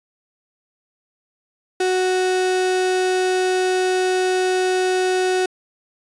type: tone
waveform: 35% pulse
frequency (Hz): 370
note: F#4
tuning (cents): 0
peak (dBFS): -15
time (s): 1.8-5.46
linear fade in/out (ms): 5
effects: resampled to 22050 Hz